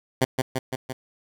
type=tone with echo; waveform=10% pulse; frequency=130 Hz; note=C3; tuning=11 cents flat; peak=-9 dBFS; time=0.21-0.25 s; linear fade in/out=10 ms; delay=170 ms; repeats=4; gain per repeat=-3 dB; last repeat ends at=0.93 s; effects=none